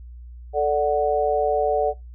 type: chord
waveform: sine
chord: D major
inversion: second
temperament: equal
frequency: 440 / 587.3 / 740 Hz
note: A4 / D5 / F#5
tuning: 0 / 0 / 0 cents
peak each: -22 dBFS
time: 0.53-1.94 s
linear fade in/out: 50 ms
effects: noise-tail reverb RT60 0.2 s tail -21 dB re dry + added 60 Hz sine -37 dBFS peak until 2.14 s